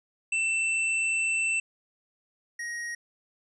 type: tone pair in turn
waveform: square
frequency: 2673 / 1882.7 Hz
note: E7 / A#6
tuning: +23 / +17 cents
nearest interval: tritone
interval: 606 cents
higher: first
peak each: -25 / -33 dBFS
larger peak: first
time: 0.32-1.6 / 2.59-2.95 s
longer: first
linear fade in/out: 5 ms
effects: resampled to 22050 Hz